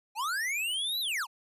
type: linear two-way sweep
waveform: square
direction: up then down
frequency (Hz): 790 to 4058 to 790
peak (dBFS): -30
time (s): 0.15-1.27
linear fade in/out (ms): 50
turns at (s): 1
effects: resampled to 32000 Hz